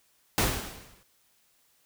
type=noise with exponential decay; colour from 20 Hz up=pink; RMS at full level=-22 dBFS; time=0.38-1.03 s; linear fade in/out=0 ms; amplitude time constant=140 ms; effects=white hiss -67 dBFS RMS until 1.85 s